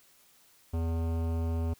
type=tone with hard clipping; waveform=sine; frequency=82.5 Hz; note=E2; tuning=2 cents sharp; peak=-30 dBFS; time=0.73-1.74 s; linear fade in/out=10 ms; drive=17 dB; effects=white hiss -62 dBFS RMS until 1.79 s

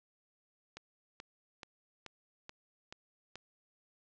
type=click train; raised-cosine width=0.2 ms; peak=-28 dBFS; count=7; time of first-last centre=0.77-3.356 s; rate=2.32 Hz; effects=low-pass 7000 Hz 12 dB/octave

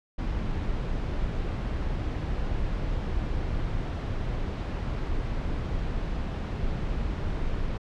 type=noise; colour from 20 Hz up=brown; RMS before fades=-29 dBFS; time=0.18-7.78 s; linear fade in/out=10 ms; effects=low-pass 4000 Hz 12 dB/octave

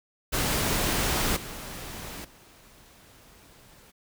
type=noise with level steps; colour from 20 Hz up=pink; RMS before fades=-26 / -39 / -54 dBFS; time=0.32-3.92 s; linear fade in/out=20 ms; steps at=1.36 / 2.24 s; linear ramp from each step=10 ms; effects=none

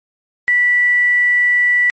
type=tone with quantisation; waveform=sine; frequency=1960 Hz; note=B6; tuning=14 cents flat; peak=-10 dBFS; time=0.48-1.9 s; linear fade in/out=0 ms; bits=5; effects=MP3 32 kbps

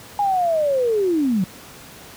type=linear sweep; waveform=sine; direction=down; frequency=830 to 174.2 Hz; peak=-16 dBFS; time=0.19-1.44 s; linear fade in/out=2 ms; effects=pink hiss -41 dBFS RMS until 2.16 s + high-pass 80 Hz 12 dB/octave

